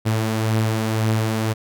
sawtooth beating tone pair, 110 / 111.9 Hz, A2 / A2, 0 / +30 cents, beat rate 1.9 Hz, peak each -15 / -23 dBFS, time 0.05-1.54 s, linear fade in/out 20 ms, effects none

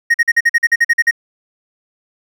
triangle tone bursts, 1869 Hz, A#6, 4 cents sharp, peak -6 dBFS, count 12, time 0.1-1.111 s, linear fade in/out 10 ms, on 43 ms, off 45 ms, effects none

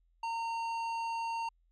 sine tone with tanh clipping, 917 Hz, A#5, 29 cents flat, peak -35 dBFS, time 0.23-1.49 s, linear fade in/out 5 ms, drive 12 dB, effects added 42 Hz sine -67 dBFS peak until 1.71 s

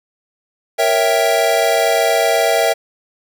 square chord, A# diminished seventh, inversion none, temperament equal, 466.2 / 554.4 / 659.3 / 784 Hz, A#4 / C#5 / E5 / G5, 0 / 0 / 0 / 0 cents, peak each -20 / -21 / -16 / -20 dBFS, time 0.78-2.74 s, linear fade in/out 20 ms, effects none

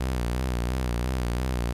sawtooth tone with vibrato, 61.74 Hz, B1, in tune, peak -21 dBFS, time 0-1.73 s, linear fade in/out 10 ms, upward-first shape sine, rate 2.9 Hz, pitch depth 86 cents each way, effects resampled to 32000 Hz + 10-bit

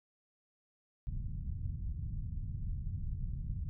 pink low-pass noise, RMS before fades -38 dBFS, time 1.07-3.69 s, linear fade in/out 0 ms, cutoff 140 Hz, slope 24 dB/octave, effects none

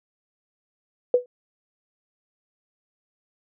sine tone with exponential decay, 493.9 Hz, B4, in tune, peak -10 dBFS, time 1.14-1.26 s, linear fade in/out 2 ms, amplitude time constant 25 ms, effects none

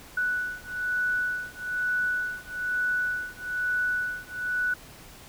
sine beating tone pair, 1480 / 1481.1 Hz, F#6 / F#6, 0 / +1 cents, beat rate 1.1 Hz, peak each -29 dBFS, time 0.17-4.74 s, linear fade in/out 5 ms, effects pink hiss -48 dBFS RMS until 5.28 s

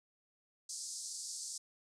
white band-pass noise, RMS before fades -44 dBFS, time 0.69-1.58 s, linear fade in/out 5 ms, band 4600 to 9000 Hz, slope 48 dB/octave, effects none

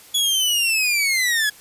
sawtooth linear sweep, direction down, 3400 to 1661.2 Hz, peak -14 dBFS, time 0.14-1.5 s, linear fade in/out 10 ms, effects white hiss -46 dBFS RMS until 1.6 s + resampled to 32000 Hz

